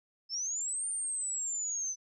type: linear two-way sweep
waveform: sine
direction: up then down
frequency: 5170 to 9020 to 6030 Hz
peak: -32 dBFS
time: 0.29-1.96 s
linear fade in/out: 50 ms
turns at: 0.88 s
effects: none